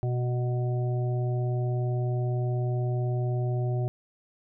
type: harmonic tone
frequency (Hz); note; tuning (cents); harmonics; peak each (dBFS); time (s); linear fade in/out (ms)
123.47; B2; 0; 1 / 3 / 5 / 6; -25 / -35 / -39 / -41; 0.03-3.88; 0
effects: none